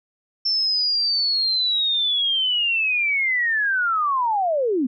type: linear sweep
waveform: sine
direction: down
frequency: 5370 to 233.6 Hz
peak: -18 dBFS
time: 0.45-4.87 s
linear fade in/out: 10 ms
effects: none